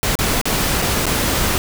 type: noise with dropouts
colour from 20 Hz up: pink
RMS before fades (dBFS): -18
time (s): 0.03-1.58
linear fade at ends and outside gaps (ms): 0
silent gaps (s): 0.154-0.189 / 0.414-0.455 / 0.818-0.822 / 1.056-1.066
effects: none